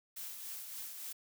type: noise with tremolo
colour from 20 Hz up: blue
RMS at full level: -43 dBFS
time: 0.16-1.13 s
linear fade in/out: 10 ms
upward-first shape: triangle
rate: 3.5 Hz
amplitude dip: 45%
effects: none